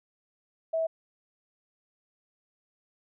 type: tone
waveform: sine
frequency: 650 Hz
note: E5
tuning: 24 cents flat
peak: -25 dBFS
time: 0.73-0.87 s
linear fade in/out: 10 ms
effects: none